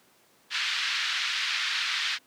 white band-pass noise, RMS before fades -29 dBFS, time 0.5-2.19 s, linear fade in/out 50 ms, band 1400 to 4200 Hz, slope 24 dB/octave, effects pink hiss -61 dBFS RMS until 2.26 s + high-pass 200 Hz 12 dB/octave

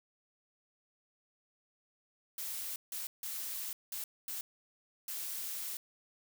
blue noise bursts at uneven times, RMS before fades -40 dBFS, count 6, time 2.38-2.76 / 2.92-3.07 / 3.23-3.73 / 3.92-4.04 / 4.28-4.41 / 5.08-5.77 s, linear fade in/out 2 ms, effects none

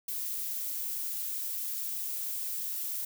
violet noise, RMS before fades -35 dBFS, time 0.08-3.05 s, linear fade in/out 5 ms, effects none

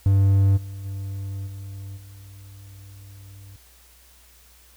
triangle tone with level steps, 98 Hz, G2, in tune, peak -12 / -30 / -26 / -31 / -39 dBFS, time 0.06-3.56 s, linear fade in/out 0 ms, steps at 0.56 / 0.84 / 1.46 / 1.96 s, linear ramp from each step 20 ms, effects added 60 Hz sine -54 dBFS peak until 4.76 s + white hiss -54 dBFS RMS until 4.76 s

